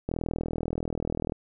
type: click train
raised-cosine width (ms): 2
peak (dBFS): -16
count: 51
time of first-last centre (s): 0.09-1.322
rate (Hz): 40.6
effects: none